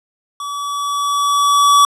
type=tone with level ramp; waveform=square; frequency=1144 Hz; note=D6; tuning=46 cents flat; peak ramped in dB=-24 to -7 dBFS; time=0.4-1.85 s; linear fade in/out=2 ms; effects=low-pass 11000 Hz 12 dB/octave